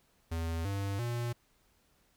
square tone with pitch steps, 82.41 / 99.14 / 119.27 Hz, E2 / G2 / A#2, 0 / +20 / +40 cents, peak -33 dBFS, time 0.31-1.33 s, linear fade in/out 10 ms, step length 340 ms, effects pink hiss -70 dBFS RMS until 2.16 s

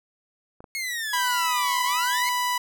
clicks, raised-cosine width 1 ms, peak -29 dBFS, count 2, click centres 0.605 / 0.642 s
sawtooth exponential two-way sweep, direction down then up, 2190 to 1005 to 2190 Hz, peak -24 dBFS, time 0.75-2.29 s, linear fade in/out 0 ms, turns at 1.83 s
sawtooth tone, 988 Hz, B5, in tune, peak -19 dBFS, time 1.13-2.58 s, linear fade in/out 5 ms
effects none

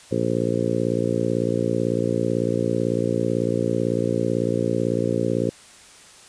harmonic tone, 58 Hz, A#1, 8 cents flat, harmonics 2 / 3 / 4 / 5 / 6 / 7 / 8 / 9, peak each -28 / -28 / -28 / -28 / -28 / -28 / -28 / -28 dBFS, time 0.11-5.5 s, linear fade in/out 10 ms, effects white hiss -47 dBFS RMS until 6.28 s + resampled to 22050 Hz

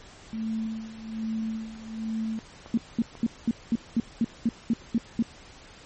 sine tone with tremolo, 221.7 Hz, A3, 13 cents sharp, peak -26 dBFS, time 0.33-2.39 s, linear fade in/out 0 ms, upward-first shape sine, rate 1.2 Hz, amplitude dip 80%
clicks, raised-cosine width 1 ms, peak -29 dBFS, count 2, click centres 2.661 / 3.153 s
sine tone bursts, 230 Hz, A#3, 23 cents flat, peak -19 dBFS, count 11, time 2.74-5.225 s, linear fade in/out 2 ms, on 35 ms, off 210 ms
effects pink hiss -49 dBFS RMS until 5.85 s + MP3 32 kbps

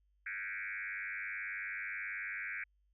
sine tone with frequency modulation, 1929 Hz, B6, 41 cents flat, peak -38 dBFS, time 0.26-2.64 s, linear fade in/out 5 ms, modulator 98.5 Hz, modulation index 4.4, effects added 50 Hz sine -70 dBFS peak until 2.93 s

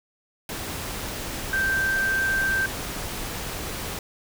sine tone in noise, 1566 Hz, G6, 2 cents flat, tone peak -21 dBFS, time 1.53-2.66 s, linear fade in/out 2 ms, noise pink, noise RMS -32 dBFS, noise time 0.49-3.99 s, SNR +8 dB, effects none

